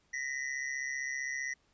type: ring-modulated tone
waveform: square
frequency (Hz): 1934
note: B6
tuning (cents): -37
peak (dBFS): -32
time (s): 0.13-1.54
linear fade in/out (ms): 10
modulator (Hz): 67.7
effects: pink hiss -71 dBFS RMS until 1.73 s + resampled to 16000 Hz